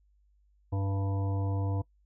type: harmonic tone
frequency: 98 Hz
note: G2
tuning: in tune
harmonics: 1 / 3 / 5 / 7 / 9 / 10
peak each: -28 / -38 / -42 / -45 / -47 / -48 dBFS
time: 0.72-1.82 s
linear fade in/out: 10 ms
effects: noise-tail reverb RT60 0.1 s tail -20 dB re dry + added 50 Hz sine -63 dBFS peak until 2.05 s